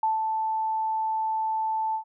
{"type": "tone with ADSR envelope", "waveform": "sine", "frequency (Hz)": 880, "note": "A5", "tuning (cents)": 0, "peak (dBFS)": -20, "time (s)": [0.03, 2.04], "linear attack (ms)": 3, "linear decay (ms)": 150, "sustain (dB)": -4, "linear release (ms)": 95, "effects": []}